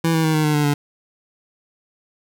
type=tone with pitch steps; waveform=25% pulse; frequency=164.81 / 161.33 / 157.91 / 154.57 / 151.31 / 148.11 / 144.97 Hz; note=E3 / E3 / D#3 / D#3 / D#3 / D3 / D3; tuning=0 / -37 / +26 / -11 / -48 / +15 / -22 cents; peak=-12 dBFS; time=0.04-0.74 s; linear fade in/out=5 ms; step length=100 ms; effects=none